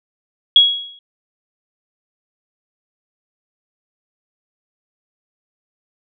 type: tone with exponential decay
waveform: sine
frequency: 3324 Hz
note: G#7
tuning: 1 cent sharp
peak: -3 dBFS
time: 0.56-0.99 s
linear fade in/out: 2 ms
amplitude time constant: 93 ms
effects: none